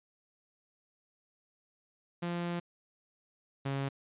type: tone pair in turn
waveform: sawtooth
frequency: 173.1 / 137.39 Hz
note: F3 / C#3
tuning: -15 / -15 cents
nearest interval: major third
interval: 400 cents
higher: first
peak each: -29 / -28 dBFS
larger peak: second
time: 2.22-2.6 / 3.65-3.89 s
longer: first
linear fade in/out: 10 ms
effects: resampled to 8000 Hz